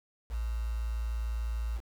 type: tone with quantisation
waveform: sine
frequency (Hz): 56.8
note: A#1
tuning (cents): -44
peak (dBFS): -30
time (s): 0.29-1.81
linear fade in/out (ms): 50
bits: 8
effects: none